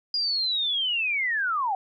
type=linear sweep; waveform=sine; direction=down; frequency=4900 to 739 Hz; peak=-23 dBFS; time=0.14-1.75 s; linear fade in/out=2 ms; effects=none